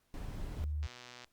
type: noise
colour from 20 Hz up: brown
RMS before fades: -41 dBFS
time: 0.14-0.64 s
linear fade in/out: 0 ms
type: tone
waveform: sine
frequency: 74.8 Hz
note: D2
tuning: 32 cents sharp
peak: -33 dBFS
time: 0.59-0.87 s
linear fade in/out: 10 ms
type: click train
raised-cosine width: 0.2 ms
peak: -32 dBFS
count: 52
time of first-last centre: 0.83-1.245 s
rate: 123 Hz
effects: pink hiss -75 dBFS RMS until 1.32 s + Opus 48 kbps